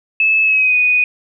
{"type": "tone with pitch glide", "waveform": "sine", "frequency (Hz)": [2606, 2484], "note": ["E7", "D#7"], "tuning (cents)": [-20, -3], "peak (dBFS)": -10, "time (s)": [0.2, 1.04], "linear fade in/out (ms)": 2, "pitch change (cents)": -83, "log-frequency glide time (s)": [0.43, 0.76], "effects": []}